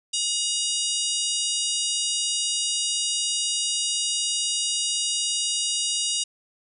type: harmonic tone with a mistuned harmonic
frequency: 959 Hz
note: A#5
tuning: 49 cents sharp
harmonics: 3 / 4 / 5 / 6 / 7 / 8 / 9 / 10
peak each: -29 / -30 / -31 / -32 / -32 / -33 / -34 / -34 dBFS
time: 0.13-6.24 s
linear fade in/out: 10 ms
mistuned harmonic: 4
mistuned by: -36 cents
effects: none